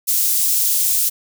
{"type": "high-pass noise", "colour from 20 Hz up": "white", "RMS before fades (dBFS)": -17, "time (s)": [0.07, 1.1], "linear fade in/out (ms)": 20, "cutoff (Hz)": 6500, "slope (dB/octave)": 12, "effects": []}